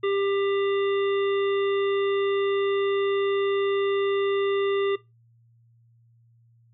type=harmonic tone; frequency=396.7 Hz; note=G4; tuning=21 cents sharp; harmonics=1 / 3 / 5 / 7 / 9; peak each=-22 / -32 / -36 / -39 / -41 dBFS; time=0.03-4.96 s; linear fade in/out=10 ms; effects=noise-tail reverb RT60 0.2 s tail -19 dB re dry + added 116 Hz sine -56 dBFS peak until 6.73 s